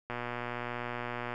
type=click train; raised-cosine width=0.5 ms; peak=-21 dBFS; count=151; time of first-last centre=0.1-1.34 s; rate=121 Hz; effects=none